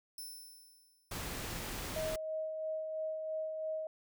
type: tone with exponential decay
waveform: 10% pulse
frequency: 5320 Hz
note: E8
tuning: 15 cents sharp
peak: -36 dBFS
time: 0.18-1.38 s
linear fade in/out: 2 ms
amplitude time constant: 260 ms
type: noise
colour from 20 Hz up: pink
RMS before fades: -41 dBFS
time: 1.11-2.16 s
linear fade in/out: 5 ms
type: tone with tremolo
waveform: sine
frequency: 630 Hz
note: D#5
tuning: 21 cents sharp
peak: -34 dBFS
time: 1.96-3.87 s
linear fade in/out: 2 ms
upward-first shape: sine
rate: 3 Hz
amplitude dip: 35%
effects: none